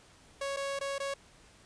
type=tone with dropouts; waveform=sawtooth; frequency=554 Hz; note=C#5; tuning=1 cent flat; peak=-29 dBFS; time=0.41-1.14 s; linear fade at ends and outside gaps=5 ms; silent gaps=0.564-0.569 / 0.791-0.81 / 0.983-1 s; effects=pink hiss -59 dBFS RMS until 1.65 s + resampled to 22050 Hz